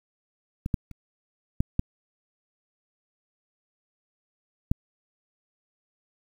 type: clicks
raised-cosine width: 5 ms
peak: -16 / -11 / -30 / -10 / -10 / -9 dBFS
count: 6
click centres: 0.661 / 0.742 / 0.913 / 1.605 / 1.794 / 4.715 s
effects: 8-bit